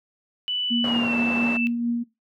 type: tone with pitch glide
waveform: sine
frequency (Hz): 2976 to 2651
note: F#7 to E7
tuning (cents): +9 to +9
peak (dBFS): -24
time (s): 0.48-1.67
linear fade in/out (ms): 0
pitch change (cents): -200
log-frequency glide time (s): 0.84-1.16
type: tone with tremolo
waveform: sine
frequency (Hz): 236.6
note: A#3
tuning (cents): +26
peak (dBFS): -20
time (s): 0.7-2.04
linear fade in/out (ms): 20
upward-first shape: triangle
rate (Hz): 4.4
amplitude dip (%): 40
type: band-pass noise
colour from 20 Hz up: white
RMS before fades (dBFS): -32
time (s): 0.84-1.57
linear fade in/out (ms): 2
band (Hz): 130 to 970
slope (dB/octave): 12
effects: noise-tail reverb RT60 0.2 s tail -18 dB re dry